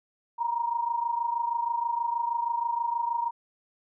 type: tone pair together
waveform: sine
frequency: 935.7 / 962 Hz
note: A#5 / B5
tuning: +6 / -46 cents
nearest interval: unison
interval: 48 cents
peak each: -27 / -31 dBFS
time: 0.38-3.31 s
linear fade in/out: 20 ms
effects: none